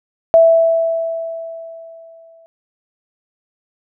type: tone with exponential decay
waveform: sine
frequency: 659.3 Hz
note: E5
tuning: in tune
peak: -4 dBFS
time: 0.34-2.46 s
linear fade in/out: 0 ms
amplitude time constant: 460 ms
effects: none